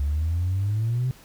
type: exponential sweep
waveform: sine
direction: up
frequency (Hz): 69.3 to 130.81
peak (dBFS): -20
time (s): 0-1.11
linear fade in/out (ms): 0
effects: tanh soft clip ceiling -18 dBFS + pink hiss -51 dBFS RMS until 1.24 s